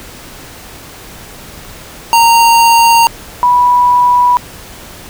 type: tone pair in turn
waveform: square / sine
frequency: 926 / 981.1 Hz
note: A#5 / B5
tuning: -12 / -12 cents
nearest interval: minor second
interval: 100 cents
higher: second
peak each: -5 dBFS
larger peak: neither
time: 2.13-3.07 / 3.43-4.37 s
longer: neither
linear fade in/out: 0 ms
effects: pink hiss -32 dBFS RMS until 5.09 s